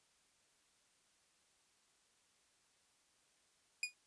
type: tone with exponential decay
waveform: sawtooth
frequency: 2455 Hz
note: D#7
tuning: 24 cents flat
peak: -29 dBFS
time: 3.83-3.94 s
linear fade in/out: 2 ms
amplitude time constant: 22 ms
effects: white hiss -74 dBFS RMS until 4.06 s + resampled to 22050 Hz